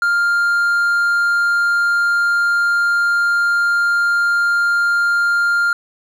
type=tone; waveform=triangle; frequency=1400 Hz; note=F6; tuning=4 cents sharp; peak=-11 dBFS; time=0.02-5.73 s; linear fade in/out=2 ms; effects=none